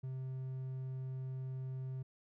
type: tone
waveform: triangle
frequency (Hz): 130.81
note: C3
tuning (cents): 0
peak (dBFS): -37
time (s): 0.03-2.03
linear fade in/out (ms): 10
effects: none